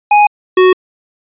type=tone pair in turn; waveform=square; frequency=830.6 / 370 Hz; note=G#5 / F#4; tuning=0 / 0 cents; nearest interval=octave + major second; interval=1400 cents; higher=first; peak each=-5 dBFS; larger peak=neither; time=0.11-0.27 / 0.57-0.73 s; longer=neither; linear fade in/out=5 ms; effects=resampled to 8000 Hz